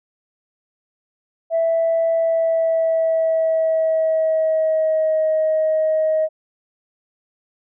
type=tone with pitch glide; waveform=sine; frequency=659.3 to 628.8 Hz; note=E5 to D#5; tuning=0 to +18 cents; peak=-14 dBFS; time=1.5-6.29 s; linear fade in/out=50 ms; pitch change=-82 cents; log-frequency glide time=2.13-5.26 s; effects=tanh soft clip ceiling -11 dBFS